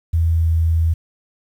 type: tone with pitch glide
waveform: sine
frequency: 82.41 to 81.75 Hz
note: E2 to E2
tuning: 0 to -14 cents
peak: -13 dBFS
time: 0.13-0.94 s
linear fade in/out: 10 ms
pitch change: -14 cents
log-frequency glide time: 0.3-0.49 s
effects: 8-bit